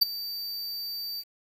square tone with ADSR envelope, 4633 Hz, D8, 24 cents flat, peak -15 dBFS, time 0.01-1.24 s, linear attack 13 ms, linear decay 15 ms, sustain -18 dB, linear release 47 ms, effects 9-bit

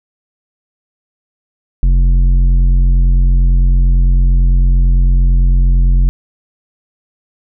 triangle tone with tanh clipping, 44.46 Hz, F1, 32 cents sharp, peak -8 dBFS, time 1.83-6.09 s, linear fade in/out 0 ms, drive 13 dB, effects none

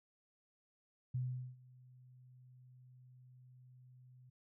sine tone with ADSR envelope, 126.4 Hz, B2, 41 cents sharp, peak -34 dBFS, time 1.14-4.3 s, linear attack 9 ms, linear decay 410 ms, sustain -24 dB, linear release 8 ms, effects none

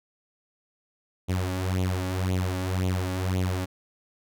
sawtooth tone with flanger, 92.5 Hz, F#2, in tune, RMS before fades -27 dBFS, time 1.28-3.66 s, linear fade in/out 20 ms, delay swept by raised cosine 0.29 to 3.59 ms, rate 1.9 Hz, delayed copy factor +0.75, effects none

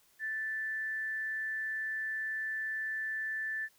sine tone with amplitude modulation, 1760 Hz, A6, in tune, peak -32 dBFS, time 0.19-3.69 s, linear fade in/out 50 ms, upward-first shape sine, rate 218 Hz, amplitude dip 25%, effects white hiss -67 dBFS RMS until 3.78 s

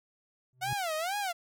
triangle tone with exponential growth, 127.3 Hz, C3, 47 cents flat, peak -29 dBFS, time 0.53-0.73 s, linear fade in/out 0 ms, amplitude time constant 43 ms
sawtooth tone with vibrato, 717 Hz, F5, 45 cents sharp, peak -27 dBFS, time 0.61-1.33 s, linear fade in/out 20 ms, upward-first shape sine, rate 2.2 Hz, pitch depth 250 cents each way
effects none

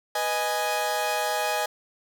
sawtooth chord, G# minor, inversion first, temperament equal, 493.9 / 622.3 / 830.6 Hz, B4 / D#5 / G#5, 0 / 0 / 0 cents, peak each -29 / -25 / -23 dBFS, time 0.15-1.66 s, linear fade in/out 5 ms, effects none

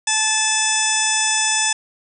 harmonic tone, 871 Hz, A5, 18 cents flat, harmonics 1 / 2 / 3 / 4 / 6 / 7 / 8 / 9 / 10, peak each -25 / -25 / -25 / -25 / -25 / -25 / -25 / -25 / -25 dBFS, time 0.07-1.73 s, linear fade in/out 5 ms, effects none

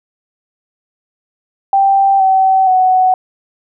sine tone with pitch steps, 784 / 763.9 / 744.3 Hz, G5 / G5 / F#5, 0 / -45 / +10 cents, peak -7 dBFS, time 1.73-3.14 s, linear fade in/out 2 ms, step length 470 ms, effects none

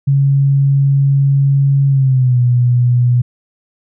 sine tone with pitch glide, 138.59 to 122.76 Hz, C#3 to B2, 0 to -10 cents, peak -8 dBFS, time 0.07-3.22 s, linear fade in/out 10 ms, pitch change -210 cents, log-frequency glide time 1.88-2.4 s, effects none

